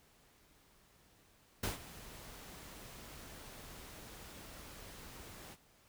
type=noise with ADSR envelope; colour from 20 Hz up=pink; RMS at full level=-36 dBFS; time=1.63-5.57 s; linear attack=6 ms; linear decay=140 ms; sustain=-16 dB; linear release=48 ms; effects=pink hiss -67 dBFS RMS until 5.88 s